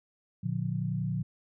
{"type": "chord", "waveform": "sine", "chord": "Bb major", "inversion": "none", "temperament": "equal with one note detuned", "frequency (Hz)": [116.54, 146.83, 177.77], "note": ["Bb2", "D3", "F3"], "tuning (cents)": [0, 0, 31], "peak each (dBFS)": -33, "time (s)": [0.43, 1.23], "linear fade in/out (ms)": 10, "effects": []}